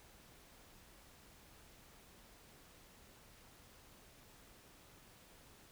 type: silence
effects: pink hiss -62 dBFS RMS until 5.71 s